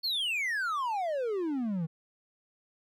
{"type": "exponential sweep", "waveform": "triangle", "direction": "down", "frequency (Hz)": [4500, 154.2], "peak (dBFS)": -27, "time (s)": [0.03, 1.87], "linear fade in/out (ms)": 20, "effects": []}